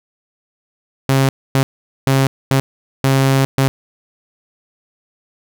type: tone bursts at uneven times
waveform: sawtooth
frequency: 134.9 Hz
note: C#3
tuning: 47 cents flat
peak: -7 dBFS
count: 6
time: 1.09-1.29 / 1.55-1.63 / 2.07-2.27 / 2.51-2.6 / 3.04-3.45 / 3.58-3.68 s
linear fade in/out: 0 ms
effects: none